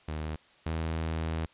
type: tone pair in turn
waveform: sawtooth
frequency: 77.5 / 80.65 Hz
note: D#2 / E2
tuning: -6 / -37 cents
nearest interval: minor second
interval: 69 cents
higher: second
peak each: -29 / -26 dBFS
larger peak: second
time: 0.08-0.36 / 0.66-1.46 s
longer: second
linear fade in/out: 5 ms
effects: white hiss -60 dBFS RMS until 1.53 s + resampled to 8000 Hz